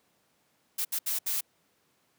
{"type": "noise bursts at uneven times", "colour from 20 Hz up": "blue", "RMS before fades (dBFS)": -30, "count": 4, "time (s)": [[0.78, 0.85], [0.92, 0.99], [1.06, 1.19], [1.26, 1.41]], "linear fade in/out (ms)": 10, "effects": ["pink hiss -70 dBFS RMS until 2.18 s", "high-pass 150 Hz 12 dB/octave"]}